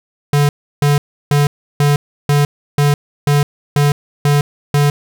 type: tone bursts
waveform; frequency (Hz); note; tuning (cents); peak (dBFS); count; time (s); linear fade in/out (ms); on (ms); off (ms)
square; 144.8; D3; -24; -10; 10; 0.33-4.9; 2; 160; 330
effects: none